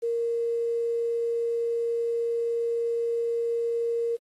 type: tone with quantisation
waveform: sine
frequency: 466.2 Hz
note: A#4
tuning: in tune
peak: -24 dBFS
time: 0.02-4.17 s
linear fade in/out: 20 ms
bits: 9
effects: AAC 32 kbps